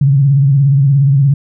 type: tone with vibrato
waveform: sine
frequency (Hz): 138.59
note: C#3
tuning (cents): 0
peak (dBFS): -6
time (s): 0.01-1.34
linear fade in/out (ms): 5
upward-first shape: sine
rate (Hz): 17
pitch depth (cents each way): 83
effects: none